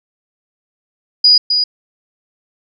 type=tone with echo; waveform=sine; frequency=4911 Hz; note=D#8; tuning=23 cents flat; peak=-5 dBFS; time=1.24-1.38 s; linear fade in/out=5 ms; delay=260 ms; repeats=1; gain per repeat=-6 dB; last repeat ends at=1.64 s; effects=none